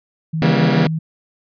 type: tone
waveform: sine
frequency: 160 Hz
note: D#3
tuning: 49 cents sharp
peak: -18 dBFS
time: 0.33-0.99 s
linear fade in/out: 10 ms
type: chord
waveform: sawtooth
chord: C# diminished seventh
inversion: none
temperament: just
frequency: 138.59 / 166.31 / 199.57 / 239.5 Hz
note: C#3 / E3 / G3 / Bb3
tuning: 0 / +16 / +31 / +47 cents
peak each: -15 dBFS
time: 0.42-0.87 s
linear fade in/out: 2 ms
effects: resampled to 11025 Hz